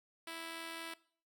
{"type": "tone with amplitude modulation", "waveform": "5% pulse", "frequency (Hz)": 329.6, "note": "E4", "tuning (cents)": 0, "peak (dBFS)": -30, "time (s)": [0.27, 0.94], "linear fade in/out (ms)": 5, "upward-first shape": "sine", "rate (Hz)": 84.5, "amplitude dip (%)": 35, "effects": ["noise-tail reverb RT60 0.5 s tail -20 dB re dry"]}